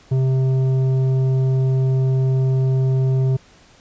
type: tone with tanh clipping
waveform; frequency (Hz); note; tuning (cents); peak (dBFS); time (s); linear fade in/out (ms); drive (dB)
sine; 131.5; C3; +9; -16; 0.11-3.37; 10; 9
effects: pink hiss -50 dBFS RMS until 3.8 s + resampled to 16000 Hz

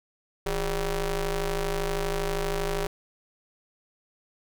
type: ring-modulated tone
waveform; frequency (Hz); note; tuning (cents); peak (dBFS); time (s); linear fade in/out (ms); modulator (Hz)
sawtooth; 188.7; F#3; +34; -19; 0.46-2.87; 5; 215
effects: none

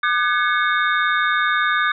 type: tone cluster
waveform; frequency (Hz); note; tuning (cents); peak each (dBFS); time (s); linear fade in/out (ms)
sine; 1204 / 1509 / 1688 / 2198 / 3663; D6 / F#6 / G#6 / C#7 / A#7; +43 / +34 / +28 / -15 / -31; -20 / -21 / -22 / -27 / -28; 0.03-1.92; 5
effects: none

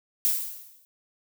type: noise with exponential decay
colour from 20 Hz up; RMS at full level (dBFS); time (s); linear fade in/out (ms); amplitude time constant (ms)
violet; -21; 0.25-0.85; 0; 130
effects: none

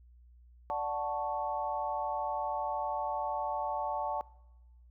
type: chord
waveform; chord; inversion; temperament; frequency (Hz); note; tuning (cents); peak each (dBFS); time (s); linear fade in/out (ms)
sine; D major seventh; none; equal; 587.3 / 740 / 880 / 1108.7; D5 / F#5 / A5 / C#6; 0 / 0 / 0 / 0; -38 / -37 / -34 / -40; 0.7-4.21; 0
effects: noise-tail reverb RT60 1.0 s tail -22 dB re dry + added 60 Hz sine -55 dBFS peak until 4.9 s

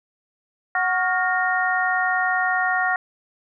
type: harmonic tone with a mistuned harmonic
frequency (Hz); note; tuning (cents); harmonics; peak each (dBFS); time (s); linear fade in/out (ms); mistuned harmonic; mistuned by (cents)
370; F#4; 0; 2 / 3 / 4 / 5; -23 / -28 / -24 / -23; 0.75-2.96; 2; 4; -78
effects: none

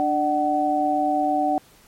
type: tone cluster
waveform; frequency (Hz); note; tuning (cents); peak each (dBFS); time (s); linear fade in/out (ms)
sine; 295.2 / 602 / 753; D4 / D5 / F#5; +9 / +43 / +30; -24 / -27 / -20; 0-1.58; 0
effects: pink hiss -53 dBFS RMS until 1.87 s + MP3 64 kbps

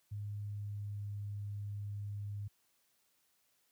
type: tone with pitch glide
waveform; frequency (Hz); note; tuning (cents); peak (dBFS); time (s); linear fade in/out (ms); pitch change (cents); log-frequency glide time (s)
sine; 103.1 to 102.21; G#2 to G#2; -12 to -27; -38; 0.11-2.48; 10; -15; 0.33-1.14
effects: white hiss -75 dBFS RMS until 3.71 s + high-pass 60 Hz 12 dB/octave

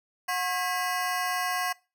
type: ring-modulated tone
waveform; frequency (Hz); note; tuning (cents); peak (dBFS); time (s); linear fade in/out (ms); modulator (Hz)
25% pulse; 904; A5; +47; -20; 0.28-1.73; 10; 176
effects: noise-tail reverb RT60 0.3 s tail -22 dB re dry

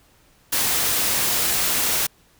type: noise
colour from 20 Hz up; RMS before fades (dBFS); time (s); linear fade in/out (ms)
white; -21; 0.52-2.07; 10
effects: pink hiss -57 dBFS RMS until 2.39 s

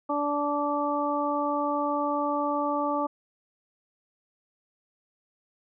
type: harmonic tone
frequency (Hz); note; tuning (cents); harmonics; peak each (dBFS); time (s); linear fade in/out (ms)
290.8; D4; -17; 1 / 2 / 3 / 4; -30 / -30 / -30 / -30; 0.09-3.07; 10
effects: none

